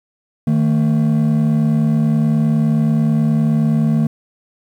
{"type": "tone pair together", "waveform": "triangle", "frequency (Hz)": [155, 224.5], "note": ["D#3", "A3"], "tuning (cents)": [-6, 35], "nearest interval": "tritone", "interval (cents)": 641, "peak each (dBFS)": -12, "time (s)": [0.47, 4.07], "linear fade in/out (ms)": 5, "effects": ["tanh soft clip ceiling -6 dBFS", "8-bit"]}